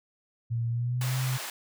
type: tone with pitch glide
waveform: sine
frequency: 116.54 to 129.31 Hz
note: A#2 to C3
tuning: 0 to -20 cents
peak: -26 dBFS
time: 0.5-1.38 s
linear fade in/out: 20 ms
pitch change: +180 cents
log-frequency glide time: 0.69-1.15 s
type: high-pass noise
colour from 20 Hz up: pink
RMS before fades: -37 dBFS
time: 1.01-1.5 s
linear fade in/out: 2 ms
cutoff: 830 Hz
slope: 12 dB/octave
effects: none